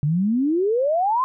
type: exponential sweep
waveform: sine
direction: up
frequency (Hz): 140 to 1073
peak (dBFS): -17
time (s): 0.03-1.24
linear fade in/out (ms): 0
effects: none